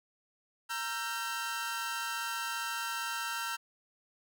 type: chord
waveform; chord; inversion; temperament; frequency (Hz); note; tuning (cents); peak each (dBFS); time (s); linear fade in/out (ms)
sawtooth; E diminished; second; equal with one note detuned; 932.3 / 1350.9 / 1568; Bb5 / E6 / G6; 0 / +42 / 0; -36 / -34 / -35; 0.69-3.57; 20
effects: none